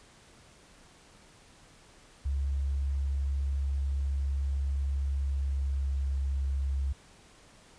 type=tone with pitch glide; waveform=sine; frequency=69 to 68.25 Hz; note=C#2 to C#2; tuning=-7 to -26 cents; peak=-27 dBFS; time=2.25-6.93 s; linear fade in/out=10 ms; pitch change=-19 cents; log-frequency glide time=5.1-6 s; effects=pink hiss -57 dBFS RMS until 7.78 s + resampled to 22050 Hz